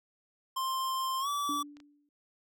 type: tone with pitch glide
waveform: square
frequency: 1051 to 1152.8 Hz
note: C6 to D6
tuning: +7 to -33 cents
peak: -31 dBFS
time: 0.56-1.63 s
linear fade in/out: 10 ms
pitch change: +160 cents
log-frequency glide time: 1.2-1.28 s
type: tone with exponential decay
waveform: sine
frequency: 291.1 Hz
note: D4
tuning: 15 cents flat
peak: -33 dBFS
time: 1.49-2.09 s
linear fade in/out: 2 ms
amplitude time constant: 130 ms
type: clicks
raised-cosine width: 0.2 ms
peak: -38 dBFS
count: 2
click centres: 1.769 / 1.802 s
effects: none